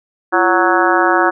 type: harmonic tone with a mistuned harmonic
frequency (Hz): 185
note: F#3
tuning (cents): 0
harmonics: 2 / 3 / 4 / 5 / 6 / 7 / 8 / 9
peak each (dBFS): -16 / -21 / -17 / -19 / -19 / -19 / -18 / -20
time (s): 0.32-1.31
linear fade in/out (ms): 20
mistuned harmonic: 2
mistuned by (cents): -130
effects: none